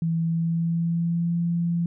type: tone with pitch glide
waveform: sine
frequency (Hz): 164.81 to 170.52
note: E3 to F3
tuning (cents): 0 to -41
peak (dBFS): -21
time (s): 0.02-1.86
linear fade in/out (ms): 2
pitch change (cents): +59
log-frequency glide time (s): 0.21-1.36
effects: none